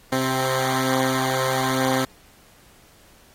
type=tone pair together; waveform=10% pulse; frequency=130.7 / 262.5 Hz; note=C3 / C4; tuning=-1 / +6 cents; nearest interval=octave; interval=1207 cents; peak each=-15 dBFS; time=0.12-2.05 s; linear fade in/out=5 ms; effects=pink hiss -53 dBFS RMS until 3.34 s + AAC 48 kbps